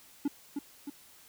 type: tone with echo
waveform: triangle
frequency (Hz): 286.2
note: D4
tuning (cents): -45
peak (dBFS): -24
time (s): 0.25-0.28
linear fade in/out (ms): 5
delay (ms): 310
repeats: 2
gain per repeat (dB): -5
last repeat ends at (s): 0.9
effects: white hiss -57 dBFS RMS until 1.28 s

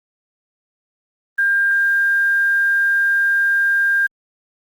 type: tone with quantisation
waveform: sine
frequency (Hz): 1600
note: G6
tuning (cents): +35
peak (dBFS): -13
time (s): 1.38-4.07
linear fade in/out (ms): 10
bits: 7
effects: Opus 24 kbps

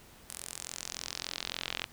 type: tone with band-pass filter sweep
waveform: sawtooth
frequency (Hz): 43.51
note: F1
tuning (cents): -6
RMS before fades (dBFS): -41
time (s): 0.29-1.85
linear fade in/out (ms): 0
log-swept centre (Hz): 10000 to 3000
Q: 2
effects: pink hiss -56 dBFS RMS until 1.92 s

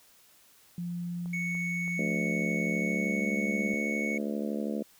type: tone with pitch glide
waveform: sine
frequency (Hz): 174.2 to 198.95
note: F3 to G3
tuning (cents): -4 to +26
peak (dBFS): -32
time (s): 0.78-3.74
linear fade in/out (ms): 2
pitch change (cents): +230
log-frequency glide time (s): 2.67-3.29
type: clicks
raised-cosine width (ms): 1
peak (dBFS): -37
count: 3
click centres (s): 1.259 / 1.551 / 1.879
type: tone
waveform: triangle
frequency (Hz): 2217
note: C#7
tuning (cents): 0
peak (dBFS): -30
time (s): 1.33-4.18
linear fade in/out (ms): 5
type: harmonic tone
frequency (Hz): 72.5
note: D2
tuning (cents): -22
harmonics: 3 / 4 / 5 / 6 / 7 / 8 / 9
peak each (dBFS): -32 / -37 / -40 / -42 / -39 / -42 / -45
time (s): 1.98-4.83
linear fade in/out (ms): 10
effects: white hiss -60 dBFS RMS until 4.99 s

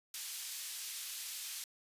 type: high-pass noise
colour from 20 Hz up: pink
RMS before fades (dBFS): -43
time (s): 0.14-1.64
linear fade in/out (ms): 2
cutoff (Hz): 3600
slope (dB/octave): 12
effects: resampled to 32000 Hz

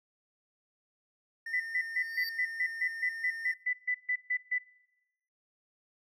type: tone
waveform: triangle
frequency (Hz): 1821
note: A#6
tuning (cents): -41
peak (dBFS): -35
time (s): 1.46-3.54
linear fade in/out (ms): 5
type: tone bursts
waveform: sine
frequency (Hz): 1992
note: B6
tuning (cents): +14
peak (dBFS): -27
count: 15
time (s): 1.53-4.585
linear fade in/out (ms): 10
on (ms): 73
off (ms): 140
type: tone with exponential growth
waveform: square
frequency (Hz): 4614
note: D8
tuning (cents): -31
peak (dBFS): -34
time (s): 1.94-2.29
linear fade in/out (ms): 1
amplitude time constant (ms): 76
effects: noise-tail reverb RT60 1.0 s tail -23 dB re dry

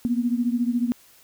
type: beating tone pair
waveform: sine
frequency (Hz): 236.5 / 250.5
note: A#3 / B3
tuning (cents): +25 / +25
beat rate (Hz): 14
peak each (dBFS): -22 / -25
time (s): 0.05-0.92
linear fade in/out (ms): 0
effects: white hiss -54 dBFS RMS until 1.23 s

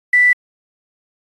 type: tone with quantisation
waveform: sine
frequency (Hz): 1975.5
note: B6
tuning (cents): 0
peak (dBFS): -8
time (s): 0.13-0.33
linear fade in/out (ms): 5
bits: 6
effects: AAC 32 kbps

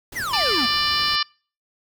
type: noise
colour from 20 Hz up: pink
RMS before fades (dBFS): -38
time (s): 0.12-1.16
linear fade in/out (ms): 5
type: exponential sweep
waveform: square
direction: down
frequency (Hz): 2157 to 214.8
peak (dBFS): -25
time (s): 0.15-0.67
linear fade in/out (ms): 20
type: harmonic tone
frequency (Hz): 592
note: D5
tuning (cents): +14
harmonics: 2 / 3 / 4 / 5 / 6 / 7 / 8 / 9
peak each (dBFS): -25 / -28 / -30 / -26 / -31 / -26 / -26 / -28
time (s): 0.33-1.23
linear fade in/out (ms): 5
effects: noise-tail reverb RT60 0.4 s tail -26 dB re dry

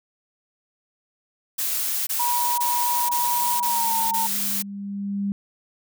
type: noise bursts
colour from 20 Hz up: blue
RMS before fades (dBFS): -25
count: 6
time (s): 1.58-4.625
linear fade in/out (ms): 10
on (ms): 490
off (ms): 21
type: tone with pitch glide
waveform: sine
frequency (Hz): 962 to 912.7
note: B5 to A#5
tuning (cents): -46 to -37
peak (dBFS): -22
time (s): 2.19-4.27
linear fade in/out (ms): 10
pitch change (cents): -91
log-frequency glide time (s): 3.63-3.94
type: tone with exponential growth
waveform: sine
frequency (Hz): 200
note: G3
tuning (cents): +35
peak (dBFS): -21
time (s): 2.88-5.32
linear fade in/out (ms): 0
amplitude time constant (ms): 530
effects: none

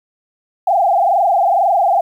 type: tone with frequency modulation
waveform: sine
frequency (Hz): 741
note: F#5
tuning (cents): +2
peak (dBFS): -10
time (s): 0.67-2.01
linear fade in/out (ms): 5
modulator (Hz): 22.1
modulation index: 3.3
effects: 8-bit

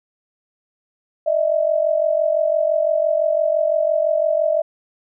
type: tone pair together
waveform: sine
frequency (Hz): 607.1 / 653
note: D#5 / E5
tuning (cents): -43 / -17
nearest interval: minor second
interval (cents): 126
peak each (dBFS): -18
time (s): 1.26-4.62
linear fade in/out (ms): 10
effects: none

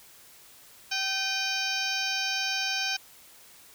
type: harmonic tone with a mistuned harmonic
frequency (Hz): 773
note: G5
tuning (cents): -24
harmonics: 1 / 2 / 3 / 4 / 5 / 6 / 7 / 8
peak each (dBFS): -38 / -34 / -33 / -35 / -38 / -35 / -34 / -38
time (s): 0.91-2.97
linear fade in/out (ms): 10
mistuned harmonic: 3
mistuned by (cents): +92
effects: white hiss -53 dBFS RMS until 3.74 s

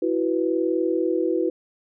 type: chord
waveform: sine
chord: E suspended second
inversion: none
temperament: equal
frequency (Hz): 329.6 / 370 / 493.9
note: E4 / F#4 / B4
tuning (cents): 0 / 0 / 0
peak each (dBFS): -23 / -24 / -26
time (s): 0.02-1.5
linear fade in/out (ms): 5
effects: none

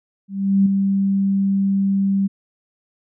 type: tone with ADSR envelope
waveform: sine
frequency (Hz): 196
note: G3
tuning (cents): 0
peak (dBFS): -10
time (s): 0.28-2.28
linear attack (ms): 380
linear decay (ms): 4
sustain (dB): -5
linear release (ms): 20
effects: none

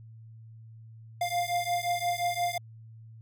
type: beating tone pair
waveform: square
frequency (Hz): 698.5 / 704.2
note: F5 / F5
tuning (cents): 0 / +14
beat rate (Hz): 5.7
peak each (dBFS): -31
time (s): 1.21-2.58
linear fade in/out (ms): 5
effects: added 112 Hz sine -46 dBFS peak until 3.21 s

